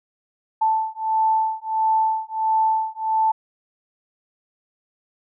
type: beating tone pair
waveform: sine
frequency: 880 / 881.5 Hz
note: A5 / A5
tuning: 0 / +3 cents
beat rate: 1.5 Hz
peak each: -21 dBFS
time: 0.61-3.32 s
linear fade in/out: 10 ms
effects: none